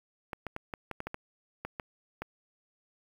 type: clicks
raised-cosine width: 0.5 ms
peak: -21 dBFS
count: 11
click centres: 0.332 / 0.467 / 0.564 / 0.738 / 0.913 / 1.004 / 1.07 / 1.144 / 1.65 / 1.798 / 2.22 s
effects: 8-bit